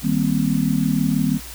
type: chord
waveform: sine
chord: C minor seventh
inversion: first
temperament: just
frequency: 156.98 / 196.22 / 235.5 / 261.6 Hz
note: Eb3 / G3 / Bb3 / C4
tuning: +16 / +2 / +18 / 0 cents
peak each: -22 dBFS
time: 0.02-1.4 s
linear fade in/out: 50 ms
effects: added 60 Hz sine -38 dBFS peak until 1.54 s + white hiss -37 dBFS RMS until 1.54 s